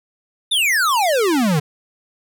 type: exponential sweep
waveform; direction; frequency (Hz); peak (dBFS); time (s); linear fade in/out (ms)
square; down; 3729 to 140.9; -15; 0.51-1.6; 10
effects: none